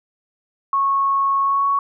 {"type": "tone with pitch glide", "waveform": "sine", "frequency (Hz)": [1100, 1114.7], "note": ["C#6", "C#6"], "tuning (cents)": [-14, 9], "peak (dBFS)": -15, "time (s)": [0.73, 1.79], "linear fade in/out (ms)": 2, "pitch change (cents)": 23, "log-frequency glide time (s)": [1.42, 1.67], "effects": []}